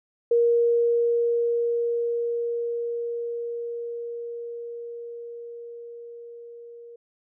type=tone with level ramp; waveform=sine; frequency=470.8 Hz; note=A#4; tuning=17 cents sharp; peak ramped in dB=-16 to -41 dBFS; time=0.31-6.96 s; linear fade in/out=5 ms; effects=none